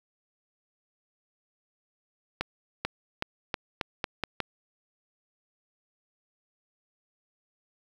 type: accelerating click train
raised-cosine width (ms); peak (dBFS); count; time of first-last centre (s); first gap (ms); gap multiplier
0.3; -12; 8; 2.41-4.403; 440; 0.85
effects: 7-bit